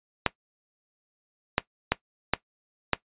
clicks, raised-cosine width 0.3 ms, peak -4 dBFS, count 5, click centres 0.263 / 1.581 / 1.92 / 2.336 / 2.933 s, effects noise-tail reverb RT60 0.1 s tail -18 dB re dry + resampled to 8000 Hz

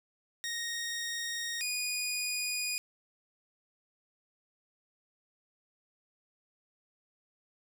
15% pulse tone pair in turn, 1864.7 / 2463 Hz, A#6 / D#7, 0 / -18 cents, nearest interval perfect fourth, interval 482 cents, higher second, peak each -28 / -25 dBFS, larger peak second, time 0.44-1.61 / 1.61-2.78 s, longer neither, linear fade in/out 0 ms, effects none

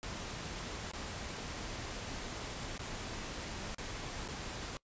pink noise with dropouts, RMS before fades -42 dBFS, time 0.03-4.77 s, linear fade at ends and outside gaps 0 ms, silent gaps 0.915-0.935 / 2.778-2.793 / 3.746-3.783 / 4.279-4.286 s, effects noise-tail reverb RT60 0.1 s tail -22 dB re dry + resampled to 16000 Hz

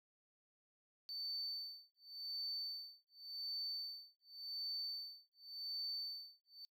triangle tone with tremolo, 4539 Hz, C#8, 40 cents sharp, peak -38 dBFS, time 1.09-6.65 s, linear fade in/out 0 ms, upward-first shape sine, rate 0.89 Hz, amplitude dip 100%, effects noise-tail reverb RT60 0.1 s tail -26 dB re dry + tanh soft clip ceiling -36 dBFS

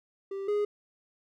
triangle tone pair in turn, 392 / 414.2 Hz, G4 / G#4, 0 / -5 cents, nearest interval minor second, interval 95 cents, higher second, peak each -31 / -23 dBFS, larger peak second, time 0.31-0.48 / 0.48-0.65 s, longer neither, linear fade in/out 5 ms, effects none

